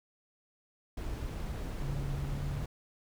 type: noise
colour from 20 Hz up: brown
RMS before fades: -37 dBFS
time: 0.97-2.66 s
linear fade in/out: 5 ms
type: tone with pitch glide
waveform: sine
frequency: 139.4 to 141.59 Hz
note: C#3 to C#3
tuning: +10 to +37 cents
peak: -36 dBFS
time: 1.82-2.63 s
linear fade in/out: 0 ms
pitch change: +27 cents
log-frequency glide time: 2.19-2.44 s
effects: none